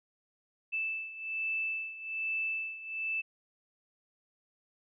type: beating tone pair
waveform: sine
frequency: 2637 / 2638.2 Hz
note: E7 / E7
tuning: 0 / +1 cents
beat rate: 1.2 Hz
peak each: -34 / -38 dBFS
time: 0.72-3.22 s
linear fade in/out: 20 ms
effects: none